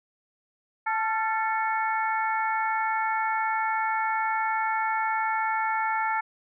harmonic tone with a mistuned harmonic, 440.3 Hz, A4, 1 cent sharp, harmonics 2 / 3 / 4 / 5, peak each -26 / -30 / -32 / -34 dBFS, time 0.86-6.21 s, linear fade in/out 10 ms, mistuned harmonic 3, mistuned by +59 cents, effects none

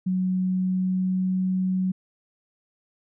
sine tone with pitch glide, 185 to 186.18 Hz, F#3 to F#3, 0 to +11 cents, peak -21 dBFS, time 0.06-1.92 s, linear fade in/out 10 ms, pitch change +11 cents, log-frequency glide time 0.34-1.46 s, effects none

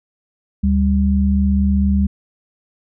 sine tone pair together, 73.68 / 197.9 Hz, D2 / G3, +6 / +17 cents, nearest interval octave + perfect fourth, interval 1711 cents, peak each -15 dBFS, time 0.63-2.07 s, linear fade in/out 10 ms, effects none

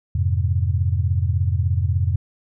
sine chord, F minor, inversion none, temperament equal, 87.31 / 103.83 / 130.81 Hz, F2 / Ab2 / C3, 0 / 0 / 0 cents, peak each -19 / -22 / -25 dBFS, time 0.15-2.16 s, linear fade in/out 5 ms, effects none

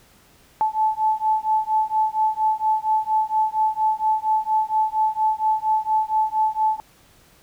sine beating tone pair, 867 / 871.3 Hz, A5 / A5, -26 / -17 cents, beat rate 4.3 Hz, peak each -21 dBFS, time 0.61-6.8 s, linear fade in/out 0 ms, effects pink hiss -54 dBFS RMS until 7.42 s

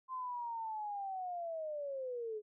sine linear sweep, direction down, 1046 to 415.3 Hz, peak -38 dBFS, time 0.08-2.42 s, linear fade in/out 50 ms, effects none

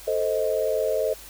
sine chord, A diminished, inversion none, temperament equal with one note detuned, 440 / 523.3 / 627.3 Hz, A4 / C5 / Eb5, 0 / 0 / +14 cents, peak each -26 / -26 / -25 dBFS, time 0.07-1.14 s, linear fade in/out 10 ms, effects added 50 Hz sine -49 dBFS peak until 1.29 s + white hiss -44 dBFS RMS until 1.29 s

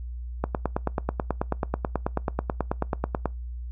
click train, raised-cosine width 1 ms, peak -10 dBFS, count 27, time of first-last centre 0.44-3.257 s, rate 9.23 Hz, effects noise-tail reverb RT60 0.2 s tail -23 dB re dry + added 60 Hz sine -32 dBFS peak until 3.71 s

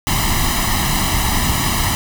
pink noise with comb filter, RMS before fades -17 dBFS, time 0.07-1.95 s, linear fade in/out 0 ms, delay 1 ms, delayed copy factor +0.8, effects none

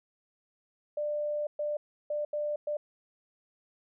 sine tone bursts at uneven times, 594 Hz, D5, 20 cents sharp, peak -29 dBFS, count 5, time 0.97-1.47 / 1.59-1.77 / 2.1-2.25 / 2.33-2.56 / 2.67-2.77 s, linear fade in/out 5 ms, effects none

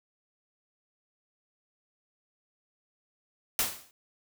white noise with exponential decay, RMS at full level -24 dBFS, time 3.59-3.91 s, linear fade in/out 1 ms, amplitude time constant 68 ms, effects none

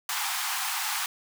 pink high-pass noise, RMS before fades -30 dBFS, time 0.09-1.06 s, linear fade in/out 2 ms, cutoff 760 Hz, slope 96 dB/octave, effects none

